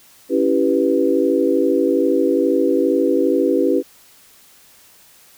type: chord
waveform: sine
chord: C# half-diminished seventh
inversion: none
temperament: equal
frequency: 277.2 / 329.6 / 392 / 493.9 Hz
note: C#4 / E4 / G4 / B4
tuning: 0 / 0 / 0 / 0 cents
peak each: -19 dBFS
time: 0.29-3.83 s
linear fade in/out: 50 ms
effects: white hiss -49 dBFS RMS until 5.37 s